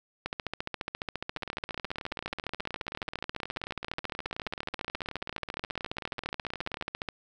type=two click trains; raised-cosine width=0.3 ms; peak=-21 / -16 dBFS; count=103 / 100; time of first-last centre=1.37-6.825 / 0.26-7.088 s; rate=18.7 / 14.5 Hz; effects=none